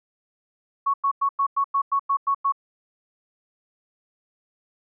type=tone bursts; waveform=sine; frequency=1108.7 Hz; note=C#6; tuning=in tune; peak=-18 dBFS; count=10; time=0.86-2.523 s; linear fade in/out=10 ms; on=79 ms; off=97 ms; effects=none